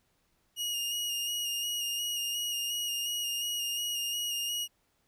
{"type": "tone with vibrato", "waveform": "sawtooth", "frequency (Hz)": 2863, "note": "F7", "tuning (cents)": 42, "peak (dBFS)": -28, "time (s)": [0.56, 4.68], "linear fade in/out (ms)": 50, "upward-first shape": "square", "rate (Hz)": 2.8, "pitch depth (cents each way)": 20, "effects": ["pink hiss -73 dBFS RMS until 5.07 s"]}